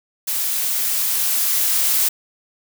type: noise with level ramp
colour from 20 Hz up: blue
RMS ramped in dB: -22 to -17 dBFS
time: 0.27-2.09 s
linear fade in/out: 10 ms
effects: none